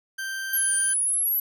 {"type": "tone", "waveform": "40% pulse", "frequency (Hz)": 1568, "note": "G6", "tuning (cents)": 0, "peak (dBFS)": -28, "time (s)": [0.18, 0.94], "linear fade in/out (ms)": 10}
{"type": "linear two-way sweep", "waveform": "sine", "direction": "down then up", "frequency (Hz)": [11840, 9220, 11840], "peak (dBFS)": -21, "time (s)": [0.53, 1.4], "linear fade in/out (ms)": 5, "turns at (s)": 0.73}
{"effects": []}